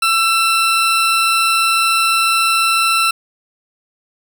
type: tone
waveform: 20% pulse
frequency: 1339 Hz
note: E6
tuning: 27 cents sharp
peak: -7 dBFS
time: 0.02-3.11 s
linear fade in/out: 5 ms
effects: none